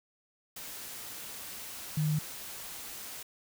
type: tone in noise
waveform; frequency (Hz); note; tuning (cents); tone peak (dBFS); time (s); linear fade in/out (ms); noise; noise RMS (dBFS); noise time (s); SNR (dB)
sine; 153.1; D#3; -28; -26; 1.97-2.19; 5; white; -43; 0.56-3.23; +14
effects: none